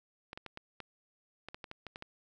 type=clicks; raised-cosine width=0.3 ms; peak=-27 dBFS; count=12; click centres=0.331 / 0.375 / 0.463 / 0.574 / 0.803 / 1.486 / 1.545 / 1.642 / 1.714 / 1.867 / 1.959 / 2.024 s; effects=none